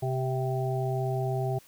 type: harmonic tone with a mistuned harmonic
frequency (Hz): 130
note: C3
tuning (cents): -11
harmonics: 1 / 3 / 5 / 6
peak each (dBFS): -28 / -33 / -35 / -36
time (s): 0.02-1.59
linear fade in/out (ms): 10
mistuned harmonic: 5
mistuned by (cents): +21
effects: white hiss -57 dBFS RMS until 1.67 s